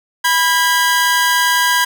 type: tone pair together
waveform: sawtooth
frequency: 985 / 1622.4 Hz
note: B5 / G#6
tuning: -5 / -41 cents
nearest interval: major sixth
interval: 864 cents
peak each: -11 dBFS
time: 0.24-1.85 s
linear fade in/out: 10 ms
effects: none